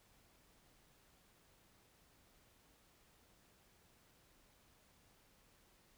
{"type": "silence", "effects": ["pink hiss -70 dBFS RMS until 5.97 s"]}